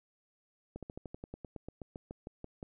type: slowing click train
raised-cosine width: 2 ms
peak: -29 dBFS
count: 17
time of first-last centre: 0.76-2.628 s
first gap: 67 ms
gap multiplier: 1.07
effects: none